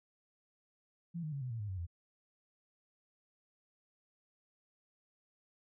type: tone with pitch steps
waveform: sine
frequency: 169.9 / 154.01 / 139.61 / 126.55 / 114.71 / 103.98 / 94.26 / 85.44 Hz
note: F3 / D#3 / C#3 / B2 / A#2 / G#2 / F#2 / F2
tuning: -47 / -17 / +13 / +43 / -27 / +3 / +33 / -37 cents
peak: -37 dBFS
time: 1.14-1.868 s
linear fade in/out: 20 ms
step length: 91 ms
effects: none